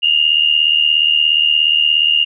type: tone pair together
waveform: sine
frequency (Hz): 2794 / 2871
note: F7 / F7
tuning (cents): 0 / +47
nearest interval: unison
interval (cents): 47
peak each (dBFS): -13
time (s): 0.02-2.25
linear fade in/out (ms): 20
effects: none